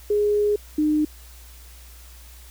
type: tone pair in turn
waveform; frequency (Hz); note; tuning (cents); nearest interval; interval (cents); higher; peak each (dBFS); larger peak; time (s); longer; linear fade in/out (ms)
sine; 415.3 / 303.7; G#4 / D#4; 0 / -42; perfect fourth; 542; first; -17; neither; 0.1-0.56 / 0.78-1.05; first; 5
effects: added 60 Hz sine -43 dBFS peak until 2.5 s + white hiss -49 dBFS RMS until 2.5 s